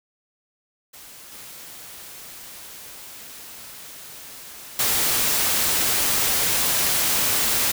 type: noise with level steps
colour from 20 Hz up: white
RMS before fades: -43 / -40 / -21 dBFS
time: 0.93-7.72 s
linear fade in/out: 10 ms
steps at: 1.32 / 4.79 s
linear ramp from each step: 2 ms
effects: none